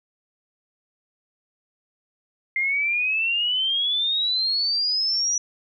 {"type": "exponential sweep", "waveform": "sine", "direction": "up", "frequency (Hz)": [2093, 5880], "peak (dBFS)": -20, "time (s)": [2.56, 5.38], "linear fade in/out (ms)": 2, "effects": []}